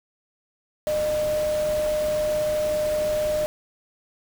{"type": "tone in noise", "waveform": "sine", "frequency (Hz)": 608, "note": "D#5", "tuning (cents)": -40, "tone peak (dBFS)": -21, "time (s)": [0.87, 3.46], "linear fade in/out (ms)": 0, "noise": "pink", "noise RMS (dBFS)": -35, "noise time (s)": [0.87, 3.46], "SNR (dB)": 11, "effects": []}